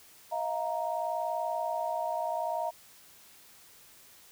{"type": "chord", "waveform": "sine", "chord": "Eb suspended second", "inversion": "none", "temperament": "equal with one note detuned", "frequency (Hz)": [637.9, 698.5, 932.3], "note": ["Eb5", "F5", "Bb5"], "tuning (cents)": [43, 0, 0], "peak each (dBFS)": -34, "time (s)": [0.31, 2.71], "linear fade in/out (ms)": 20, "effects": ["white hiss -56 dBFS RMS until 4.31 s"]}